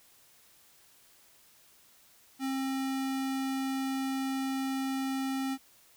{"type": "tone", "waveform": "square", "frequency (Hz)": 267.1, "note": "C4", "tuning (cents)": 36, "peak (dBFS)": -31, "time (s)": [2.39, 5.58], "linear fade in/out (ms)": 50, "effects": ["white hiss -61 dBFS RMS until 5.96 s"]}